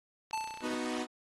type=click train; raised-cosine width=0.2 ms; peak=-29 dBFS; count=13; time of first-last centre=0.31-0.706 s; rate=30.3 Hz
type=tone with exponential decay; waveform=square; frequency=880 Hz; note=A5; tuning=in tune; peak=-31 dBFS; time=0.33-1.02 s; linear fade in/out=2 ms; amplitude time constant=150 ms
type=chord; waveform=sawtooth; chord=B major; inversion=none; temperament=equal; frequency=246.9 / 311.1 / 370 Hz; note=B3 / D#4 / F#4; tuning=0 / 0 / 0 cents; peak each=-32 / -34 / -36 dBFS; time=0.61-1.07 s; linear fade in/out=50 ms
effects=low-pass 10000 Hz 12 dB/octave + AAC 32 kbps